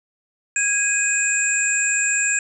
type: tone cluster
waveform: sine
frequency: 1645 / 2503 / 7300 / 7640 Hz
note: G#6 / D#7 / A#8 / A#8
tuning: -17 / +10 / -37 / +42 cents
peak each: -23 dBFS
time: 0.56-2.39 s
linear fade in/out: 2 ms
effects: none